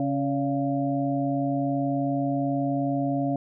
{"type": "harmonic tone with a mistuned harmonic", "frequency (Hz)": 138.59, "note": "C#3", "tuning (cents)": 0, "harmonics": [1, 2, 4, 5], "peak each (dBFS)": [-30, -25, -33, -30], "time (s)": [0, 3.36], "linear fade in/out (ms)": 2, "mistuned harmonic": 4, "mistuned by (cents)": 49, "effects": []}